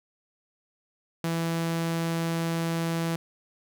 sawtooth tone, 165.9 Hz, E3, 11 cents sharp, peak -22 dBFS, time 1.24-3.16 s, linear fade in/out 2 ms, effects none

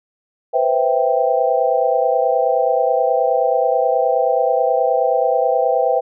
sine chord, C major seventh, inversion third, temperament equal, 493.9 / 523.3 / 659.3 / 784 Hz, B4 / C5 / E5 / G5, 0 / 0 / 0 / 0 cents, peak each -19 dBFS, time 0.53-6.01 s, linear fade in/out 20 ms, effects none

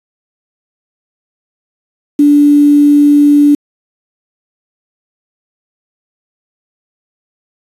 sine tone with quantisation, 290.8 Hz, D4, 17 cents flat, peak -3 dBFS, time 2.19-3.55 s, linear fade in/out 5 ms, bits 5, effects resampled to 32000 Hz

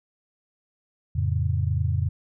sine chord, F augmented, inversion none, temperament equal, 87.31 / 110 / 138.59 Hz, F2 / A2 / C#3, 0 / 0 / 0 cents, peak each -24 / -26 / -27 dBFS, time 1.15-2.09 s, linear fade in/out 10 ms, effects none

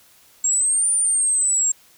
sine exponential two-way sweep, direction up then down, 7459 to 9310 to 7459 Hz, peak -16 dBFS, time 0.44-1.72 s, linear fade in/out 5 ms, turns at 0.91 s, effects white hiss -53 dBFS RMS until 1.97 s

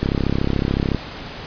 click train, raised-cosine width 3 ms, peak -6 dBFS, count 32, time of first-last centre 0.03-0.947 s, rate 33.8 Hz, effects pink hiss -33 dBFS RMS until 1.46 s + resampled to 11025 Hz

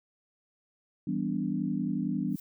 sine chord, E minor seventh, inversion none, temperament equal with one note detuned, 164.81 / 196 / 246.9 / 290.8 Hz, E3 / G3 / B3 / D4, 0 / 0 / 0 / -17 cents, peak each -35 / -32 / -33 / -34 dBFS, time 1.07-2.36 s, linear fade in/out 5 ms
violet noise with exponential growth, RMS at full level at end -42 dBFS, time 2.27-2.4 s, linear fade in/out 5 ms, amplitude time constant 28 ms
effects none

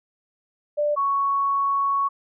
sine tone pair in turn, 591 / 1111.5 Hz, D5 / C#6, +11 / +4 cents, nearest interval major seventh, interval 1093 cents, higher second, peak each -19 dBFS, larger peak neither, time 0.77-0.96 / 0.96-2.09 s, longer second, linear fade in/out 20 ms, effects none

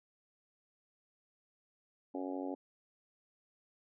harmonic tone, 92.7 Hz, F#2, 4 cents sharp, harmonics 3 / 4 / 5 / 6 / 7 / 8 / 9, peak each -39 / -45 / -47 / -46 / -50 / -49 / -50 dBFS, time 2.14-2.55 s, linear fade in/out 10 ms, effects none

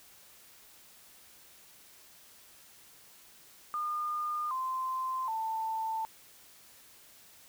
sine tone with pitch steps, 1214 / 1038.7 / 888.7 Hz, D#6 / C6 / A5, -43 / -13 / +17 cents, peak -31 dBFS, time 3.74-6.05 s, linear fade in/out 0 ms, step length 770 ms, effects white hiss -57 dBFS RMS until 7.48 s

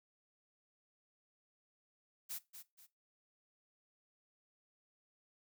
blue noise with echo, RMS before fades -43 dBFS, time 2.29-2.39 s, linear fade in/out 20 ms, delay 240 ms, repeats 2, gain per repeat -9 dB, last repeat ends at 2.87 s, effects noise-tail reverb RT60 0.2 s tail -17 dB re dry

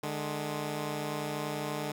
10% pulse tone pair together, 149.5 / 210 Hz, D3 / G#3, +31 / +19 cents, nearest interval tritone, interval 588 cents, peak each -26 / -30 dBFS, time 0.03-1.92 s, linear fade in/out 5 ms, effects none

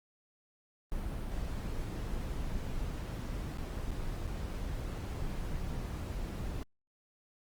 brown noise with dropouts, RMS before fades -37 dBFS, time 0.92-6.63 s, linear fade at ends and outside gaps 0 ms, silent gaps 3.572-3.584 / 3.906-3.915 / 4.271-4.276 / 4.534-4.538 s, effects Opus 32 kbps

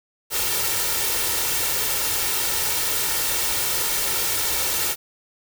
white noise with comb filter, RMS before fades -23 dBFS, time 0.3-4.96 s, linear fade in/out 50 ms, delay 2.2 ms, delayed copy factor +0.55, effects none

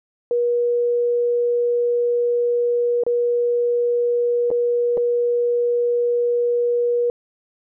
sine tone with dropouts, 480 Hz, B4, 49 cents flat, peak -16 dBFS, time 0.31-7.1 s, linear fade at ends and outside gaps 1 ms, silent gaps 3.036-3.065 / 4.504-4.513 / 4.972-4.976 s, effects none

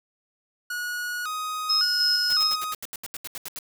45% pulse tone with vibrato, 1350 Hz, E6, 41 cents sharp, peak -28 dBFS, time 0.7-2.74 s, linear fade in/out 5 ms, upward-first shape square, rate 0.9 Hz, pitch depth 130 cents each way
sine tone with tremolo, 5150 Hz, E8, 41 cents flat, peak -19 dBFS, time 1.69-2.56 s, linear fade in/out 10 ms, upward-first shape square, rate 3.2 Hz, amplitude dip 30%
white noise bursts, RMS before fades -35 dBFS, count 13, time 2.3-3.588 s, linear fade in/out 0 ms, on 28 ms, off 77 ms
effects none

